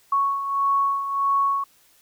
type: beating tone pair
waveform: sine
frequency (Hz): 1108.7 / 1110.3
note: C#6 / C#6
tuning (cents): 0 / +2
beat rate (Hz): 1.6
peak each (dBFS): -20 / -27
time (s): 0.12-1.64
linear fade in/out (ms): 5
effects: white hiss -58 dBFS RMS until 2.01 s